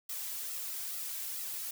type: noise with flanger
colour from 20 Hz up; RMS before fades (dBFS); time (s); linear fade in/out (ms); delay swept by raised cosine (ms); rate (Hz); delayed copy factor
blue; -39; 0.09-1.71; 5; 1.5 to 3.1; 2.3; +0.8
effects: none